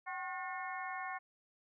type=harmonic tone with a mistuned harmonic; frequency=361 Hz; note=F#4; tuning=43 cents flat; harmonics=2 / 3 / 4 / 5 / 6; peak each=-43 / -44 / -48 / -46 / -48 dBFS; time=0.06-1.19 s; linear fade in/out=20 ms; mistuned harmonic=2; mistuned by=+87 cents; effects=none